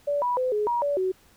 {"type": "tone with pitch steps", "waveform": "sine", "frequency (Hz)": [577, 979, 510, 420.2, 954, 574, 374], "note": ["D5", "B5", "C5", "G#4", "A#5", "D5", "F#4"], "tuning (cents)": [-31, -15, -44, 20, 40, -40, 19], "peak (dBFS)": -22, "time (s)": [0.07, 1.12], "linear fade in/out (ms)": 10, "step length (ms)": 150, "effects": ["pink hiss -58 dBFS RMS until 1.36 s"]}